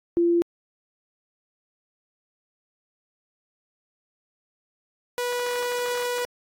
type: tone pair in turn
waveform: sine / sawtooth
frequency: 342.8 / 488.9 Hz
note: F4 / B4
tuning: -32 / -18 cents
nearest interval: tritone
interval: 614 cents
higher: second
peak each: -17 / -21 dBFS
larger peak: first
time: 0.17-0.42 / 5.18-6.25 s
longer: second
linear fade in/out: 0 ms
effects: AAC 48 kbps